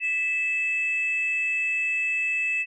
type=tone pair together; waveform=sine; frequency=1986 / 2621 Hz; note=B6 / E7; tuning=+9 / -11 cents; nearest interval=perfect fourth; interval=480 cents; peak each=-32 / -22 dBFS; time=0-2.66 s; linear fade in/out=50 ms; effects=tanh soft clip ceiling -18 dBFS